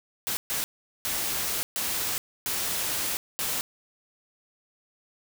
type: noise bursts at uneven times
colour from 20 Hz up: white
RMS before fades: -29 dBFS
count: 6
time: 0.27-0.37 / 0.5-0.64 / 1.05-1.63 / 1.76-2.18 / 2.46-3.17 / 3.39-3.61 s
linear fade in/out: 0 ms
effects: none